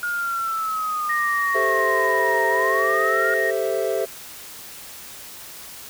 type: linear two-way sweep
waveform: sine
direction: down then up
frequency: 1433 to 930 to 1433 Hz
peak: -22 dBFS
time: 0.03-3.34 s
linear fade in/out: 2 ms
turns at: 2.47 s
type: tone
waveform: sine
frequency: 1864.7 Hz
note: A#6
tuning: in tune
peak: -21 dBFS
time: 1.09-3.51 s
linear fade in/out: 10 ms
type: chord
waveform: triangle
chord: A minor seventh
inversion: third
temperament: equal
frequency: 392 / 440 / 523.3 / 659.3 Hz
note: G4 / A4 / C5 / E5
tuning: 0 / 0 / 0 / 0 cents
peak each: -24 dBFS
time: 1.54-4.06 s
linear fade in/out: 20 ms
effects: tanh soft clip ceiling -6 dBFS + white hiss -39 dBFS RMS until 5.89 s